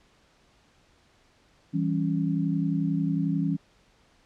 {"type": "chord", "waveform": "sine", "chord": "C# diminished", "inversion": "first", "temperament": "equal", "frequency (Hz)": [164.81, 196, 277.2], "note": ["E3", "G3", "C#4"], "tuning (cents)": [0, 0, 0], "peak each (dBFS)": [-26, -30, -28], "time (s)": [1.73, 3.57], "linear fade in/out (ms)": 20, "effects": ["pink hiss -62 dBFS RMS until 4.25 s", "low-pass 6000 Hz 12 dB/octave"]}